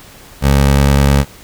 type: tone with pitch glide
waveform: 20% pulse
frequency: 69.3 to 69.82 Hz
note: C#2 to C#2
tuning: 0 to +13 cents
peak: -3 dBFS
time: 0.41-1.25 s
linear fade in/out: 50 ms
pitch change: +13 cents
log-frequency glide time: 0.69-0.83 s
effects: pink hiss -39 dBFS RMS until 1.43 s